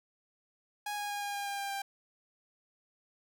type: tone with pitch steps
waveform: sawtooth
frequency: 828 / 822.8 / 817.5 / 812.4 / 807.2 / 802.1 / 797 / 792 Hz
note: G#5 / G#5 / G#5 / G#5 / G#5 / G5 / G5 / G5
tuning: -5 / -16 / -28 / -38 / -49 / +40 / +28 / +18 cents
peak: -31 dBFS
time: 0.86-1.82 s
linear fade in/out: 5 ms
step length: 120 ms
effects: none